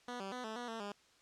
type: tone with pitch steps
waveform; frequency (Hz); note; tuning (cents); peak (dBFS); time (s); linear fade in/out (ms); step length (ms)
10% pulse; 245.1 / 194.2 / 250 / 219.4 / 242.9 / 226 / 203.5; B3 / G3 / B3 / A3 / B3 / A3 / G#3; -13 / -16 / +21 / -5 / -29 / +47 / -35; -33; 0.08-0.92; 2; 120
effects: white hiss -67 dBFS RMS until 1.21 s + low-pass 6000 Hz 12 dB/octave